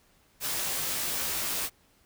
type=noise with comb filter; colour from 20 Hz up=white; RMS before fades=-31 dBFS; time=0.4-1.7 s; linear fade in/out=50 ms; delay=16 ms; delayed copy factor=-0.8; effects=pink hiss -64 dBFS RMS until 2.05 s